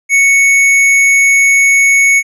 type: tone with hard clipping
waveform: triangle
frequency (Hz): 2217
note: C#7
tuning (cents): 0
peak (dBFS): -7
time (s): 0.09-2.23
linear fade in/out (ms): 50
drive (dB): 16
effects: low-pass 12000 Hz 12 dB/octave